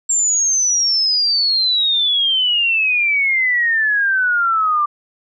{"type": "exponential sweep", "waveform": "sine", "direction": "down", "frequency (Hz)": [7459, 1174.7], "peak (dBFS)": -13, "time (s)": [0.09, 4.86], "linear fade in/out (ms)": 10, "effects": []}